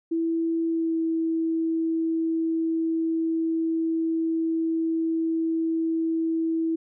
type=tone with pitch glide; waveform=sine; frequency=329.6 to 326 Hz; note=E4 to E4; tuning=0 to -19 cents; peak=-22 dBFS; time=0.11-6.76 s; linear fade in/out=10 ms; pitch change=-19 cents; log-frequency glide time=0.67-0.98 s; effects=none